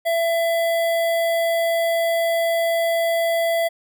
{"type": "tone with notch filter", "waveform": "square", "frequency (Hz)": 669, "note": "E5", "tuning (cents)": 25, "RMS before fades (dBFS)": -20, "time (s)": [0.05, 3.69], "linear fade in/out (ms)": 20, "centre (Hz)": 6000, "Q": 1.1, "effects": []}